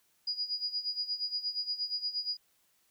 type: tone with tremolo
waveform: sine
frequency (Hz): 4897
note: D#8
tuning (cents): -28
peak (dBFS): -29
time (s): 0.27-2.37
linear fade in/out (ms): 5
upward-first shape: sine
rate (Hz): 8.5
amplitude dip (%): 80
effects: white hiss -71 dBFS RMS until 2.9 s